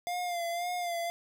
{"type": "tone with vibrato", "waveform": "square", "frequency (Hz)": 698, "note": "F5", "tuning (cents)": -1, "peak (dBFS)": -32, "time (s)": [0.07, 1.1], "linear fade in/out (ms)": 0, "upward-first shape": "sine", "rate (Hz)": 1.9, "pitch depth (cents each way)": 47, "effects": []}